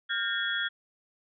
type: tone cluster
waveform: sine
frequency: 1413 / 1599 / 1820 / 3343 Hz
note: F6 / G6 / A#6 / G#7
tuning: +20 / +34 / -42 / +11 cents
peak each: -33 / -33 / -34 / -32 dBFS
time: 0.09-0.69 s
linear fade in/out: 20 ms
effects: none